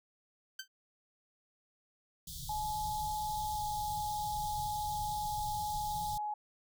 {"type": "tone with exponential decay", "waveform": "15% pulse", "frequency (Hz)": 1549, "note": "G6", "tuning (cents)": -21, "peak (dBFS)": -30, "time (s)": [0.59, 0.68], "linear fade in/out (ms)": 5, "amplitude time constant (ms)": 18}
{"type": "band-stop noise", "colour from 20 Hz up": "pink", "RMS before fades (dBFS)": -43, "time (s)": [2.27, 6.18], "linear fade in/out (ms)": 5, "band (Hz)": [170, 3300], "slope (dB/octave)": 96}
{"type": "tone with pitch glide", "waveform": "sine", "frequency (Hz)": [849, 840.7], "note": ["G#5", "G#5"], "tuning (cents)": [38, 21], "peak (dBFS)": -34, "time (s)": [2.49, 6.34], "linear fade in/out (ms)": 5, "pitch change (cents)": -17, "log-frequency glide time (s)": [3.53, 3.6]}
{"effects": []}